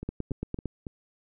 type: two click trains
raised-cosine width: 3 ms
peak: -23 / -18 dBFS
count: 4 / 6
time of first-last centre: 0.03-0.868 / 0.09-0.657 s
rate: 3.58 / 8.82 Hz
effects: none